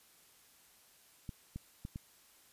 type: clicks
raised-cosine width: 5 ms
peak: -29 dBFS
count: 4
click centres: 1.292 / 1.56 / 1.851 / 1.959 s
effects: white hiss -64 dBFS RMS until 2.52 s + resampled to 32000 Hz